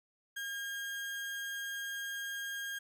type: tone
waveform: 35% pulse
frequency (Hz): 1619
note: G#6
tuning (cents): -45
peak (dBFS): -36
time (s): 0.36-2.79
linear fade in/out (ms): 10
effects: 13-bit